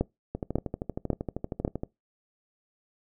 two click trains, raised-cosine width 2 ms, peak -11 / -18 dBFS, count 4 / 20, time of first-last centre 0.01-1.649 / 0.35-1.834 s, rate 1.83 / 12.8 Hz, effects noise-tail reverb RT60 0.2 s tail -23 dB re dry

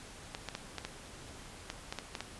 clicks, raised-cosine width 0.2 ms, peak -20 dBFS, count 10, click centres 0.349 / 0.487 / 0.551 / 0.783 / 0.85 / 1.701 / 1.925 / 1.987 / 2.152 / 2.206 s, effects pink hiss -50 dBFS RMS until 2.39 s + resampled to 24000 Hz

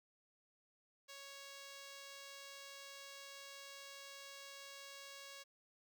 5% pulse tone, 554.4 Hz, C#5, in tune, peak -40 dBFS, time 1.08-5.44 s, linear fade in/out 20 ms, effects none

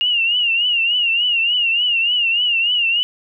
sine tone with vibrato, 2825 Hz, F7, 19 cents sharp, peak -14 dBFS, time 0.01-3.03 s, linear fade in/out 0 ms, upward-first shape triangle, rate 3.4 Hz, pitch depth 110 cents each way, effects none

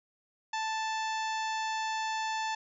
harmonic tone, 880 Hz, A5, in tune, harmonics 1 / 2 / 3 / 4 / 5 / 6 / 7 / 8, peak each -32 / -38 / -42 / -44 / -46 / -48 / -49 / -50 dBFS, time 0.53-2.55 s, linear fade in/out 5 ms, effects none

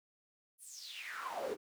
brown noise with high-pass filter sweep, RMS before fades -43 dBFS, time 0.58-1.57 s, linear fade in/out 50 ms, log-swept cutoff 11000 to 360 Hz, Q 6.6, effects none

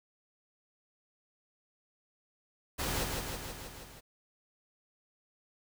pink noise with echo, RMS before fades -34 dBFS, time 2.78-3.05 s, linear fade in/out 20 ms, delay 160 ms, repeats 6, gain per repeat -3 dB, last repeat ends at 4.01 s, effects none

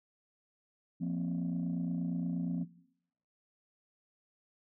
sine chord, F suspended fourth, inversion none, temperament equal with one note detuned, 173.01 / 233.1 / 261.6 Hz, F3 / Bb3 / C4, -16 / 0 / 0 cents, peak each -33 / -38 / -36 dBFS, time 1-2.65 s, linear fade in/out 20 ms, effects noise-tail reverb RT60 0.7 s tail -19 dB re dry + tanh soft clip ceiling -27 dBFS

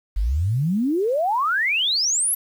sine exponential sweep, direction up, 45 to 11800 Hz, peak -18 dBFS, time 0.16-2.35 s, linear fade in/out 10 ms, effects 8-bit

